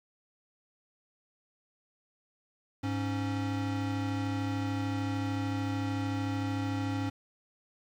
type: tone pair together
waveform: square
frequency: 103.04 / 275.7 Hz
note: G#2 / C#4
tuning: -13 / -9 cents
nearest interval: octave + perfect fourth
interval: 1704 cents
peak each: -34 / -34 dBFS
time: 2.83-7.1 s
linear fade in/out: 10 ms
effects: low-pass 5000 Hz 12 dB/octave + 9-bit